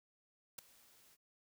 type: noise with ADSR envelope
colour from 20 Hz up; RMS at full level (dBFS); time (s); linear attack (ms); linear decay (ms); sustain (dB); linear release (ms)
white; -42; 0.58-1.17; 8; 4; -24; 36
effects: none